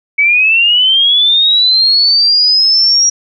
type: linear sweep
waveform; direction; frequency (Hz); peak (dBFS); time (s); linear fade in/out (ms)
sine; up; 2252 to 5700; -6; 0.18-3.1; 10
effects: none